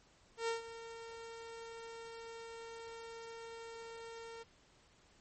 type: tone with ADSR envelope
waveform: sawtooth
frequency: 458.3 Hz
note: A#4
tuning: 29 cents flat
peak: -29 dBFS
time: 0.37-4.44 s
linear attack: 110 ms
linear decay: 130 ms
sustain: -14 dB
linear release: 21 ms
effects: pink hiss -67 dBFS RMS until 5.2 s + MP3 32 kbps